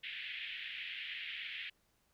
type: band-pass noise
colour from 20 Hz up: white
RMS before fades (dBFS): -44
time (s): 0.03-1.7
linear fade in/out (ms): 10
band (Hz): 1800 to 3300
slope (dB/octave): 48
effects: pink hiss -75 dBFS RMS until 2.13 s